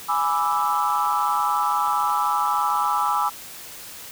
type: chord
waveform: sine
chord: E dominant seventh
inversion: first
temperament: equal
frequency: 830.6 / 987.8 / 1174.7 / 1318.5 Hz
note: G#5 / B5 / D6 / E6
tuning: 0 / 0 / 0 / 0 cents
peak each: -24 dBFS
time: 0.08-3.3 s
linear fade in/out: 20 ms
effects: tanh soft clip ceiling -11 dBFS + white hiss -39 dBFS RMS until 4.11 s